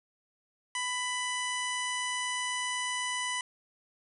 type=harmonic tone; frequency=994 Hz; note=B5; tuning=11 cents sharp; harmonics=1 / 2 / 3 / 4 / 5 / 6 / 7 / 8 / 9 / 10; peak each=-36 / -35 / -37 / -48 / -50 / -42 / -48 / -49 / -41 / -49 dBFS; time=0.75-3.41 s; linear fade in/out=2 ms; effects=none